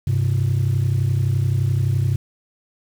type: tone pair together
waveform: sine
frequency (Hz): 99.13 / 130.81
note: G2 / C3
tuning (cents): +20 / 0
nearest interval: perfect fourth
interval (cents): 480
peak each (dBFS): -17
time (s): 0.07-2.16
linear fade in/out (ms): 5
effects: tanh soft clip ceiling -13 dBFS + 7-bit